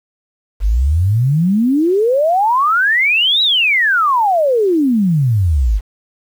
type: exponential two-way sweep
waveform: sine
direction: up then down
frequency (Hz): 46.25 to 3954 to 46.25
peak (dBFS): -10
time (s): 0.6-5.81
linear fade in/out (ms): 50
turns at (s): 3.42
effects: 7-bit